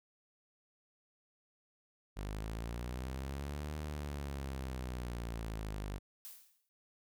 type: linear two-way sweep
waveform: sawtooth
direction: up then down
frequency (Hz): 49 to 76.3 to 49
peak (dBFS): -35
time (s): 2.16-5.99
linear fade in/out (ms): 20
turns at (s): 3.77
type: noise with exponential decay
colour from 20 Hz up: blue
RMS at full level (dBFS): -46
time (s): 6.25-6.69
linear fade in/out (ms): 0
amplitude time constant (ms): 94
effects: none